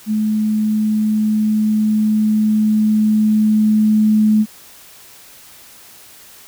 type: tone with level ramp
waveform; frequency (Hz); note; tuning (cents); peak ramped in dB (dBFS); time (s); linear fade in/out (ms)
sine; 214.6; A3; -43; -14 to -9; 0.06-4.46; 50
effects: white hiss -42 dBFS RMS until 6.47 s